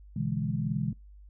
sine chord, E dominant seventh, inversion second, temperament equal, 123.47 / 146.83 / 164.81 / 207.7 Hz, B2 / D3 / E3 / G#3, 0 / 0 / 0 / 0 cents, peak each -33 dBFS, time 0.16-0.93 s, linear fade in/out 5 ms, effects noise-tail reverb RT60 0.2 s tail -26 dB re dry + added 50 Hz sine -48 dBFS peak until 1.29 s

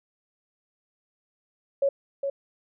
sine tone with echo, 554.4 Hz, C#5, in tune, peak -19 dBFS, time 1.82-1.89 s, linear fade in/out 5 ms, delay 410 ms, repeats 1, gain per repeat -6 dB, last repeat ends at 2.3 s, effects none

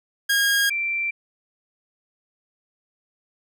sawtooth / sine tone pair in turn, 1630 / 2350 Hz, G#6 / D7, -33 / +1 cents, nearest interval tritone, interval 634 cents, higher second, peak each -14 / -22 dBFS, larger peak first, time 0.29-0.7 / 0.7-1.11 s, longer neither, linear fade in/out 10 ms, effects none

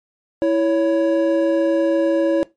triangle tone pair together, 329.6 / 558.1 Hz, E4 / C#5, 0 / +12 cents, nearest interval major sixth, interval 912 cents, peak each -15 dBFS, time 0.42-2.43 s, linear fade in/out 0 ms, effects noise-tail reverb RT60 0.2 s tail -19 dB re dry + MP3 48 kbps

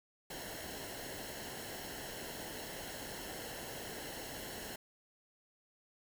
pink noise with comb filter, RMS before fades -45 dBFS, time 0.3-4.76 s, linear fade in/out 5 ms, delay 0.83 ms, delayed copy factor -0.65, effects none

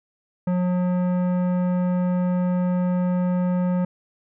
sine tone with tanh clipping, 180 Hz, F#3, 47 cents flat, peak -21 dBFS, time 0.47-3.85 s, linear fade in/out 5 ms, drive 14 dB, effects none

